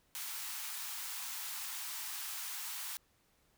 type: high-pass noise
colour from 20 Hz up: white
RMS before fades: -42 dBFS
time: 0.15-2.97 s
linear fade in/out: 0 ms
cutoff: 800 Hz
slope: 48 dB/octave
effects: pink hiss -72 dBFS RMS until 3.57 s